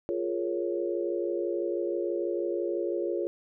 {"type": "chord", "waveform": "sine", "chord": "Bb minor seventh", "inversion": "second", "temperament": "equal with one note detuned", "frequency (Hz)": [349.2, 415.3, 467.5, 554.4], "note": ["F4", "Ab4", "Bb4", "Db5"], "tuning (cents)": [0, 0, 5, 0], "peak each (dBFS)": [-30, -34, -36, -34], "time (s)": [0.09, 3.27], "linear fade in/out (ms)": 0, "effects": []}